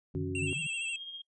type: band-pass noise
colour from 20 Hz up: pink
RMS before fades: -40 dBFS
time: 0.14-0.67 s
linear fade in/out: 5 ms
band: 140 to 160 Hz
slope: 96 dB/octave
type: harmonic tone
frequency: 92.5 Hz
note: F#2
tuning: in tune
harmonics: 1 / 3 / 4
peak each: -37 / -37 / -37 dBFS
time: 0.15-0.53 s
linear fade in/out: 0 ms
type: tone with vibrato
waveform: square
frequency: 2693 Hz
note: E7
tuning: 36 cents sharp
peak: -34 dBFS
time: 0.35-0.96 s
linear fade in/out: 2 ms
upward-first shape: sine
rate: 13 Hz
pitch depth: 50 cents each way
type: tone with tremolo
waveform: sine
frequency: 3235 Hz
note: G#7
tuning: 46 cents flat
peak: -38 dBFS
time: 0.47-1.22 s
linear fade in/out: 10 ms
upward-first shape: sine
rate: 15 Hz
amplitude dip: 45%
effects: noise-tail reverb RT60 0.1 s tail -24 dB re dry + resampled to 22050 Hz